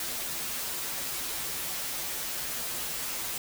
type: noise with comb filter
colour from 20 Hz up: white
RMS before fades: -34 dBFS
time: 0-3.38 s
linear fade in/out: 2 ms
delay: 10 ms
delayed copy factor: -0.75
effects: none